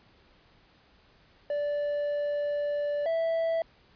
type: tone pair in turn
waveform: triangle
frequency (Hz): 583 / 658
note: D5 / E5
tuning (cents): -13 / -3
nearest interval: major second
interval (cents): 210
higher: second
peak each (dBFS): -25 / -23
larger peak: second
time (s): 1.5-3.06 / 3.06-3.62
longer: first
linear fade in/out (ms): 2
effects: pink hiss -61 dBFS RMS until 3.95 s + resampled to 11025 Hz